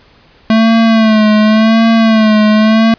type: tone with vibrato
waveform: square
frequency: 220 Hz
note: A3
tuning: in tune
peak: -6 dBFS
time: 0.5-2.94 s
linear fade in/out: 2 ms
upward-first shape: sine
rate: 0.9 Hz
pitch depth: 55 cents each way
effects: pink hiss -45 dBFS RMS until 2.98 s + resampled to 11025 Hz